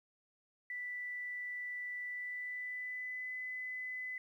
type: tone with pitch glide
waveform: sine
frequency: 1975.5 to 2011 Hz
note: B6 to B6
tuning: 0 to +31 cents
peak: -39 dBFS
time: 0.7-4.18 s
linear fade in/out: 2 ms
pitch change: +31 cents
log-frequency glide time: 2.06-3.33 s
effects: 12-bit